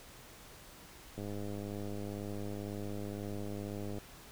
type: click train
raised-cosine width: 2 ms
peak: -29 dBFS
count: 287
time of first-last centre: 1.18-3.984 s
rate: 102 Hz
effects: pink hiss -54 dBFS RMS until 4.31 s